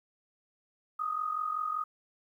sine tone with amplitude modulation, 1244.5 Hz, D#6, in tune, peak -27 dBFS, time 0.99-1.84 s, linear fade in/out 10 ms, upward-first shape sine, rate 45.2 Hz, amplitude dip 70%, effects 11-bit

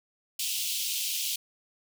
pink high-pass noise, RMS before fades -31 dBFS, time 0.39-1.36 s, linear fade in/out 5 ms, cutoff 2700 Hz, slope 48 dB/octave, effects none

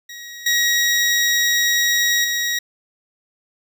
20% pulse tone with level steps, 1901 Hz, A#6, 33 cents sharp, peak -28 / -10 / -14 dBFS, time 0.09-2.59 s, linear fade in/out 5 ms, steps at 0.46 / 2.24 s, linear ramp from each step 5 ms, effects none

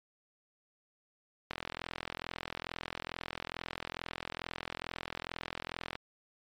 click train, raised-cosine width 0.3 ms, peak -20 dBFS, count 189, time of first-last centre 1.51-5.954 s, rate 42.3 Hz, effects MP3 96 kbps

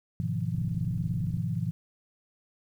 sine chord, F half-diminished seventh, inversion first, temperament just, 104.77 / 125.72 / 157.15 / 174.61 Hz, Ab2 / Cb3 / Eb3 / F3, +16 / +31 / +18 / 0 cents, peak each -33 dBFS, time 0.2-1.71 s, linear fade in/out 0 ms
click train, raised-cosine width 5 ms, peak -29 dBFS, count 26, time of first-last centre 0.55-1.37 s, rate 30.5 Hz
effects 10-bit

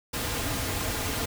pink noise with comb filter, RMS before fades -30 dBFS, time 0.13-1.26 s, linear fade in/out 10 ms, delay 5.3 ms, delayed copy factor -0.5, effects none

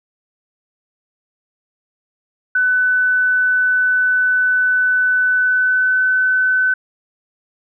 sine tone with pitch glide, 1500 to 1512.2 Hz, F#6 to F#6, +23 to +37 cents, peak -12 dBFS, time 2.55-6.74 s, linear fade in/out 5 ms, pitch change +14 cents, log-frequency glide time 5.32-6.02 s, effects none

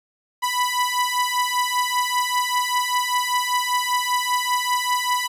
sawtooth beating tone pair, 987.8 / 992.9 Hz, B5 / B5, 0 / +9 cents, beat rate 5.1 Hz, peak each -19 dBFS, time 0.42-5.28 s, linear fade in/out 20 ms, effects resampled to 32000 Hz

